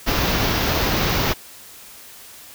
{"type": "band-stop noise", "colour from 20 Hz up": "pink", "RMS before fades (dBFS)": -20, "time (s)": [0.06, 1.34], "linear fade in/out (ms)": 20, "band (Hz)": [6100, 13000], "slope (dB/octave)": 48, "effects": ["white hiss -42 dBFS RMS until 2.54 s"]}